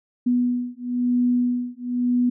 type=beating tone pair; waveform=sine; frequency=245.1 / 246.1 Hz; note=B3 / B3; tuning=-13 / -6 cents; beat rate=1 Hz; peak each=-22 dBFS; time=0.26-2.3 s; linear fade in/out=10 ms; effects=none